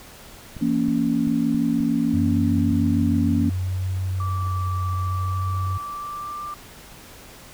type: clicks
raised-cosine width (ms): 5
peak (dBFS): -23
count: 7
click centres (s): 0.567 / 0.883 / 1.274 / 1.546 / 1.806 / 2.583 / 2.718
type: chord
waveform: sine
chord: A# diminished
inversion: second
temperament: just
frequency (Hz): 167.82 / 233.1 / 279.7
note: E3 / A#3 / C#4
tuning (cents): +31 / 0 / +16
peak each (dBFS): -27 / -21 / -22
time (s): 0.61-3.5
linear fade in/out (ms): 10
type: tone with vibrato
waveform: sine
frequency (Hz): 92.5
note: F#2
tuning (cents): 0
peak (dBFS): -22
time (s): 2.13-5.78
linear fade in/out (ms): 10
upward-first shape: sine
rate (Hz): 0.65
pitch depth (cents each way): 20
type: tone with pitch glide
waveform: sine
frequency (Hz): 1163 to 1184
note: D6 to D6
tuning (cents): -17 to +14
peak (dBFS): -29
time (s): 4.2-6.54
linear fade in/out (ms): 2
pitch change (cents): +31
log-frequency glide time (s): 5.81-6.41
effects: pink hiss -44 dBFS RMS until 7.53 s